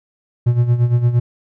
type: tone with tremolo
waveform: triangle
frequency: 120.4 Hz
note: B2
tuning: 44 cents flat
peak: -7 dBFS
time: 0.46-1.2 s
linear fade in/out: 10 ms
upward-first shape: sine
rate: 8.7 Hz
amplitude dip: 70%
effects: none